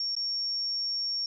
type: tone with dropouts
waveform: sine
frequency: 5510 Hz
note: F8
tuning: 24 cents flat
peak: -28 dBFS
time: 0-1.26 s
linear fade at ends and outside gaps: 2 ms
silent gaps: 0.152-0.165 s
effects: none